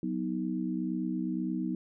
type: chord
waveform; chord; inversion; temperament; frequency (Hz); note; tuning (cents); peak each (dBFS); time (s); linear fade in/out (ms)
sine; B major; second; equal with one note detuned; 185 / 246.9 / 315.5; F#3 / B3 / D#4; 0 / 0 / +24; -34; 0.03-1.75; 2
effects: none